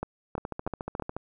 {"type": "two click trains", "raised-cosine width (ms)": 1, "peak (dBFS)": [-17, -19], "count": [4, 12], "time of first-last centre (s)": [[0.03, 0.998], [0.38, 1.166]], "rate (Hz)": [3.1, 14], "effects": []}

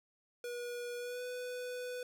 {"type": "tone with pitch glide", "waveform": "square", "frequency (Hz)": [483.4, 496.4], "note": ["B4", "B4"], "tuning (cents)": [-37, 9], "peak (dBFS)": -40, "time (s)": [0.44, 2.03], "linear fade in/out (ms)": 2, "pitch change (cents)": 46, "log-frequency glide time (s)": [0.97, 1.22], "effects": []}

